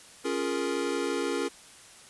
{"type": "chord", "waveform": "square", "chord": "Bb minor seventh", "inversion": "first", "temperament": "equal", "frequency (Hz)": [277.2, 349.2, 415.3, 466.2], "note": ["Db4", "F4", "Ab4", "Bb4"], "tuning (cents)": [0, 0, 0, 0], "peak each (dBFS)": -34, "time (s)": [0.24, 1.49], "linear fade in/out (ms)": 20, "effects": ["white hiss -51 dBFS RMS until 2.09 s", "resampled to 24000 Hz"]}